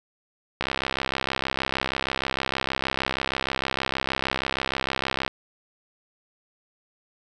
click train, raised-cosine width 0.3 ms, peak -8 dBFS, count 311, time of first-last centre 0.61-5.279 s, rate 66.4 Hz, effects none

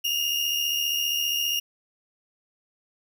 35% pulse tone pair together, 2771 / 2846 Hz, F7 / F7, -14 / +32 cents, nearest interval unison, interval 46 cents, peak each -29 / -23 dBFS, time 0.04-1.6 s, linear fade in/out 10 ms, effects none

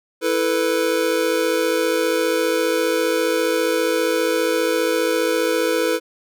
square chord, E suspended fourth, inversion none, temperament just, 329.6 / 439.5 / 494.4 Hz, E4 / A4 / B4, 0 / -2 / +2 cents, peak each -24 / -23 / -21 dBFS, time 0.21-6 s, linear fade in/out 50 ms, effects none

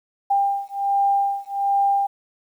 sine beating tone pair, 796 / 797.3 Hz, G5 / G5, +26 / +29 cents, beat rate 1.3 Hz, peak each -21 dBFS, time 0.3-2.07 s, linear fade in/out 10 ms, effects 9-bit

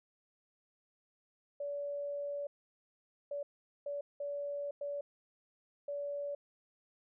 sine tone bursts at uneven times, 573 Hz, D5, 43 cents flat, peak -36 dBFS, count 6, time 1.6-2.47 / 3.31-3.43 / 3.86-4.01 / 4.2-4.71 / 4.81-5.01 / 5.88-6.35 s, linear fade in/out 5 ms, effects none

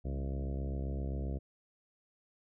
harmonic tone with a mistuned harmonic, 67.6 Hz, C#2, 43 cents flat, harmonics 1 / 2 / 3 / 4 / 5 / 6 / 7 / 8 / 9 / 10, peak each -35 / -41 / -45 / -47 / -49 / -51 / -52 / -53 / -54 / -55 dBFS, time 0.04-1.39 s, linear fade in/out 20 ms, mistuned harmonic 2, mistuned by +49 cents, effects none

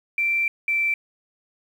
sine tone pair in turn, 2349 / 2337 Hz, D7 / D7, 0 / -9 cents, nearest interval unison, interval 9 cents, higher first, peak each -19 dBFS, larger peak neither, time 0.18-0.48 / 0.68-0.94 s, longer first, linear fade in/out 2 ms, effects 8-bit

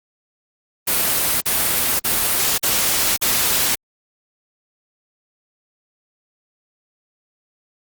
white noise bursts, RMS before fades -18 dBFS, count 5, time 0.87-3.754 s, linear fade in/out 10 ms, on 540 ms, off 46 ms, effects Opus 32 kbps

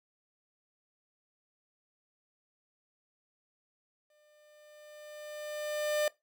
45% pulse tone with exponential growth, 600 Hz, D5, 37 cents sharp, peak -26 dBFS, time 4.1-6.08 s, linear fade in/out 2 ms, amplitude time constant 430 ms, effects noise-tail reverb RT60 0.2 s tail -21 dB re dry

